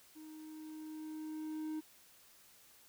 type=tone with level ramp; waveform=triangle; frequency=311.1 Hz; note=D#4; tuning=in tune; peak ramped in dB=-48 to -35 dBFS; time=0.15-1.81 s; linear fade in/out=20 ms; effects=white hiss -63 dBFS RMS until 2.88 s